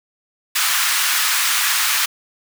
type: high-pass noise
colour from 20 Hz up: pink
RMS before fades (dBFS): -18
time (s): 0.55-2.06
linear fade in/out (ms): 10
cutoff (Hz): 1200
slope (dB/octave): 24
effects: none